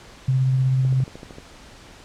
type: tone with tremolo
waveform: sine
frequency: 130.81 Hz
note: C3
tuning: in tune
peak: -15 dBFS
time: 0.28-1.04 s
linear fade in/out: 5 ms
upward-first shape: triangle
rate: 16 Hz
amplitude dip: 25%
type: click train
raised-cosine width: 2 ms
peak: -24 dBFS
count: 8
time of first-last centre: 0.85-1.384 s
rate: 13.1 Hz
effects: pink hiss -45 dBFS RMS until 2.04 s + low-pass 7000 Hz 12 dB/octave